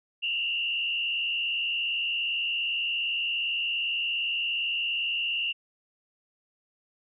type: tone with frequency modulation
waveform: sine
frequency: 2800 Hz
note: F7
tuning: 4 cents sharp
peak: -26 dBFS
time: 0.22-5.53 s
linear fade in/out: 20 ms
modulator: 77.4 Hz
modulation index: 1.3
effects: none